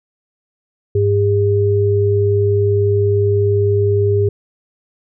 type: tone pair together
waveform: sine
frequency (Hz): 101.2 / 404.8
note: G#2 / G#4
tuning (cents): -44 / -44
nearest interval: 2 octaves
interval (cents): 2400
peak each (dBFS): -14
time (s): 0.95-4.29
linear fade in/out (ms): 5
effects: none